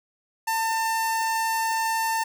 sawtooth tone with notch filter, 898 Hz, A5, 35 cents sharp, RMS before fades -25 dBFS, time 0.47-2.24 s, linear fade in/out 10 ms, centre 3400 Hz, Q 2, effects none

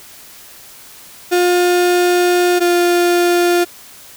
35% pulse tone pair in turn, 355.2 / 350.3 Hz, F4 / F4, +29 / +5 cents, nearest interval unison, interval 24 cents, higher first, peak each -9 dBFS, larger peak neither, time 1.31-2.6 / 2.6-3.65 s, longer first, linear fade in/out 20 ms, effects white hiss -39 dBFS RMS until 4.16 s

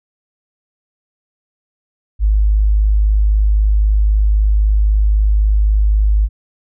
sine tone, 51.91 Hz, G#1, in tune, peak -9 dBFS, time 2.19-6.29 s, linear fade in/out 50 ms, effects none

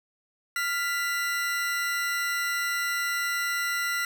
40% pulse tone pair together, 1394 / 1982.3 Hz, F6 / B6, -4 / +6 cents, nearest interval tritone, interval 610 cents, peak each -28 dBFS, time 0.56-4.05 s, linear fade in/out 2 ms, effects none

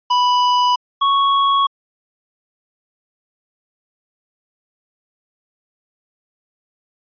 square tone pair in turn, 987.8 / 1108.8 Hz, B5 / C#6, 0 / 0 cents, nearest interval major second, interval 200 cents, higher second, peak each -13 dBFS, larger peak neither, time 0.1-0.76 / 1.01-1.67 s, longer neither, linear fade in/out 10 ms, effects resampled to 11025 Hz

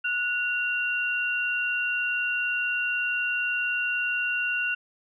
sine tone pair together, 1464.6 / 2762 Hz, F#6 / F7, -18 / -20 cents, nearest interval major seventh, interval 1098 cents, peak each -27 dBFS, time 0.04-4.75 s, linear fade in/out 10 ms, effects none

